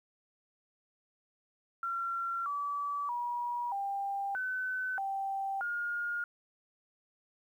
sine tone with pitch steps, 1367 / 1150 / 962 / 794 / 1513 / 782 / 1423 Hz, F6 / D6 / B5 / G5 / F#6 / G5 / F6, -37 / -37 / -46 / +22 / +38 / -4 / +32 cents, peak -32 dBFS, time 1.83-6.24 s, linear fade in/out 2 ms, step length 630 ms, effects 11-bit

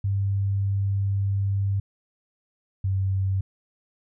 sine tone pair in turn, 98.8 / 96.1 Hz, G2 / G2, +14 / -34 cents, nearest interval unison, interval 48 cents, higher first, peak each -21 dBFS, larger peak neither, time 0.04-1.8 / 2.84-3.41 s, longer first, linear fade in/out 5 ms, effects none

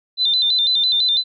sine tone with vibrato, 3800 Hz, A#7, 33 cents sharp, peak -14 dBFS, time 0.17-1.24 s, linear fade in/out 50 ms, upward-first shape square, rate 6 Hz, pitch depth 96 cents each way, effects none

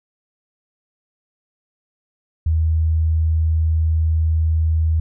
sine tone, 80 Hz, D#2, 49 cents sharp, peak -14 dBFS, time 2.46-5 s, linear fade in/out 5 ms, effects none

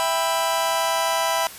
sawtooth chord, E minor, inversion none, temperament just, 659.3 / 791.1 / 988.9 Hz, E5 / G5 / B5, 0 / +16 / +2 cents, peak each -20 / -23 / -19 dBFS, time 0-1.47 s, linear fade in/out 0 ms, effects white hiss -39 dBFS RMS until 1.58 s + resampled to 32000 Hz

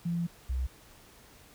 sine tone pair in turn, 170.8 / 63.98 Hz, F3 / C2, -38 / -38 cents, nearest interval octave + perfect fourth, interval 1700 cents, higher first, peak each -28 dBFS, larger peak neither, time 0.05-0.27 / 0.49-0.67 s, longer first, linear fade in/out 10 ms, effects pink hiss -56 dBFS RMS until 1.54 s

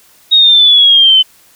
sine exponential sweep, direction down, 3776 to 3034 Hz, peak -3 dBFS, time 0.31-1.23 s, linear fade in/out 20 ms, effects white hiss -46 dBFS RMS until 1.55 s

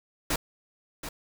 pink noise with echo, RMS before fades -27 dBFS, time 0.3-0.36 s, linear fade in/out 5 ms, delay 730 ms, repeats 1, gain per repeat -10 dB, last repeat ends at 1.09 s, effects none

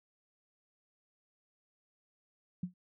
sine tone with exponential decay, 179.5 Hz, F3, 48 cents sharp, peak -30 dBFS, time 2.63-2.74 s, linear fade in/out 5 ms, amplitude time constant 22 ms, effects none

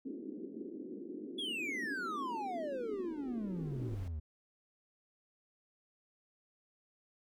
white band-pass noise, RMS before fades -45 dBFS, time 0.05-3.95 s, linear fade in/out 5 ms, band 220 to 390 Hz, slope 48 dB/octave
triangle exponential sweep, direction down, 3434 to 73.42 Hz, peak -35 dBFS, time 1.38-4.2 s, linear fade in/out 10 ms
brown noise with exponential growth, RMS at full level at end -45 dBFS, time 2.33-4.08 s, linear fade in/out 2 ms, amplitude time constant 380 ms
effects none

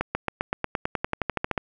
accelerating click train, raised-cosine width 0.5 ms, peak -9 dBFS, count 17, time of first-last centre 0.01-1.578 s, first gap 140 ms, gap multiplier 0.95, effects none

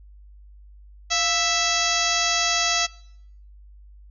harmonic tone with a mistuned harmonic, 659.3 Hz, E5, in tune, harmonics 1 / 2 / 3 / 4 / 5 / 6 / 7 / 8 / 9 / 10, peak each -29 / -29 / -29 / -29 / -29 / -29 / -29 / -29 / -29 / -29 dBFS, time 1.1-2.87 s, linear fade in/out 20 ms, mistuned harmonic 1, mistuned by +95 cents, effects noise-tail reverb RT60 0.7 s tail -22 dB re dry + added 50 Hz sine -44 dBFS peak until 4.1 s

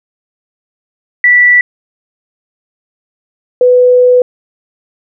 sine tone pair in turn, 1962 / 497.3 Hz, B6 / B4, -12 / +12 cents, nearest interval 2 octaves, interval 2376 cents, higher first, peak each -3 dBFS, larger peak neither, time 1.24-1.61 / 3.61-4.22 s, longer second, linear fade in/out 2 ms, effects none

